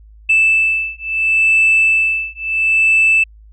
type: beating tone pair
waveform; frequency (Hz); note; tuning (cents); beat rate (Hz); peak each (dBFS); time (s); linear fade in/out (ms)
sine; 2637 / 2637.73; E7 / E7; 0 / 0; 0.73; -13; 0.29-3.24; 10
effects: tanh soft clip ceiling -5 dBFS + added 53 Hz sine -39 dBFS peak until 3.52 s